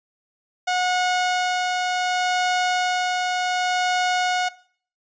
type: tone with tremolo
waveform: sawtooth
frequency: 728 Hz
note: F#5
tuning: 28 cents flat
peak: -15 dBFS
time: 0.67-4.49 s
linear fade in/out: 10 ms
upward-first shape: sine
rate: 0.67 Hz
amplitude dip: 25%
effects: noise-tail reverb RT60 0.5 s tail -18 dB re dry + resampled to 16000 Hz